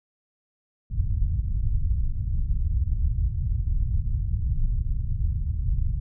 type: low-pass noise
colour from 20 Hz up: pink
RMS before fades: -24 dBFS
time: 0.9-6 s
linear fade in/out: 10 ms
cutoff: 110 Hz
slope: 24 dB/octave
effects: none